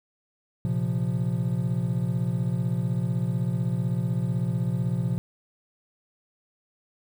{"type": "chord", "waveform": "triangle", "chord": "Bb suspended second", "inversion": "none", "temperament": "equal with one note detuned", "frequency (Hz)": [116.54, 132.41, 174.61], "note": ["Bb2", "C3", "F3"], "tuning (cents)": [0, 21, 0], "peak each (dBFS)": -26, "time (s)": [0.65, 5.18], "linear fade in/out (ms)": 0, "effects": ["9-bit"]}